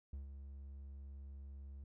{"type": "tone with ADSR envelope", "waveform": "triangle", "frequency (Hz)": 69, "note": "C#2", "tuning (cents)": -7, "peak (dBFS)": -40, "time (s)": [0.13, 1.84], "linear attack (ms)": 4, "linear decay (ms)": 130, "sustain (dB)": -6, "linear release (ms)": 4, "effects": []}